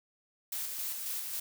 blue noise with tremolo, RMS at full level -36 dBFS, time 0.52-1.4 s, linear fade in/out 5 ms, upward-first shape square, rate 3.7 Hz, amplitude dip 30%, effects none

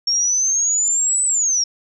sine exponential two-way sweep, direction up then down, 5500 to 8080 to 5500 Hz, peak -15 dBFS, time 0.07-1.64 s, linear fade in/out 5 ms, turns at 1.25 s, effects none

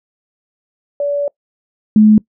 sine tone pair in turn, 574 / 214 Hz, D5 / A3, -40 / -48 cents, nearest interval octave + perfect fourth, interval 1708 cents, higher first, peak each -14 / -4 dBFS, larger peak second, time 1-1.28 / 1.96-2.18 s, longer first, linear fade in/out 2 ms, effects noise-tail reverb RT60 0.1 s tail -23 dB re dry

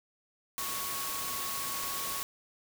sine tone in noise, 1108.7 Hz, C#6, in tune, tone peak -40 dBFS, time 0.58-2.23 s, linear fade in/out 0 ms, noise white, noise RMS -36 dBFS, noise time 0.58-2.23 s, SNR -7 dB, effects none

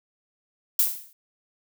violet noise with exponential decay, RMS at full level -17 dBFS, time 0.79-1.13 s, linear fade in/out 2 ms, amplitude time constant 72 ms, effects none

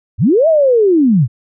sine linear two-way sweep, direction up then down, 68 to 664 to 103.3 Hz, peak -7 dBFS, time 0.18-1.28 s, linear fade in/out 50 ms, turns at 0.48 s, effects none

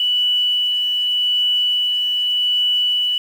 sine tone with tremolo, 2960 Hz, F#7, in tune, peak -14 dBFS, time 0-3.18 s, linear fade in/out 2 ms, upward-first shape sine, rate 0.84 Hz, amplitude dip 25%, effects 7-bit

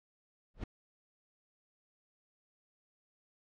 brown noise with exponential growth, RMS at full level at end -30 dBFS, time 0.54-0.64 s, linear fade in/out 5 ms, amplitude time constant 20 ms, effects low-pass 4000 Hz 12 dB/octave

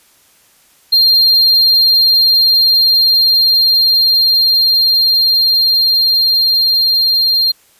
triangle tone with level ramp, 4195 Hz, C8, 4 cents sharp, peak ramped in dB -5 to -8 dBFS, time 0.92-7.52 s, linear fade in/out 10 ms, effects white hiss -50 dBFS RMS until 7.79 s + resampled to 32000 Hz

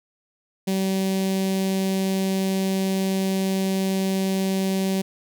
sawtooth tone with notch filter, 191.4 Hz, G3, 41 cents flat, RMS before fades -23 dBFS, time 0.67-5.02 s, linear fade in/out 10 ms, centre 1300 Hz, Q 0.67, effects none

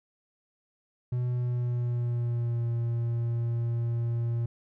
triangle tone with pitch glide, 123.47 to 117.35 Hz, B2 to A#2, 0 to +12 cents, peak -24 dBFS, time 1.12-4.46 s, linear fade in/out 5 ms, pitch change -88 cents, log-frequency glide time 1.28-2.69 s, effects none

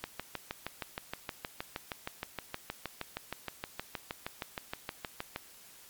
click train, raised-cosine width 0.3 ms, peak -19 dBFS, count 35, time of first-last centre 0.04-5.361 s, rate 6.39 Hz, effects white hiss -55 dBFS RMS until 5.89 s + MP3 96 kbps

